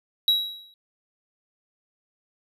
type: tone with exponential decay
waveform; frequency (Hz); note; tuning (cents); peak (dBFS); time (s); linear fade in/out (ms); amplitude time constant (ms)
triangle; 3871; B7; -35; -13; 0.28-0.74; 1; 100
effects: resampled to 32000 Hz